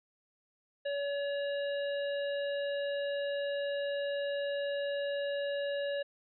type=harmonic tone with a mistuned harmonic; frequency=567 Hz; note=C#5; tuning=39 cents sharp; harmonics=1 / 3 / 5 / 7; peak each=-32 / -42 / -46 / -49 dBFS; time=0.85-6.03 s; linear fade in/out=10 ms; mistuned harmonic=7; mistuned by=-49 cents; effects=none